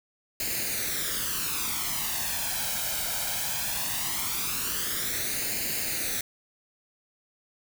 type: noise with flanger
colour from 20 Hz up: white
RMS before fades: -30 dBFS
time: 0.4-6.21 s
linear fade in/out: 2 ms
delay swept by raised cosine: 0.43 to 1.31 ms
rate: 0.19 Hz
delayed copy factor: +0.65
effects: none